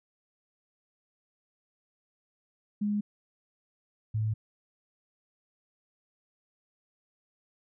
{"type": "tone pair in turn", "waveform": "sine", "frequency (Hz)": [207.1, 108.82], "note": ["G#3", "A2"], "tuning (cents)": [-5, -19], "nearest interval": "major seventh", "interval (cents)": 1114, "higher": "first", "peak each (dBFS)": -26, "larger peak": "neither", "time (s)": [[2.81, 3.01], [4.14, 4.34]], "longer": "neither", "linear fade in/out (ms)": 10, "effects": []}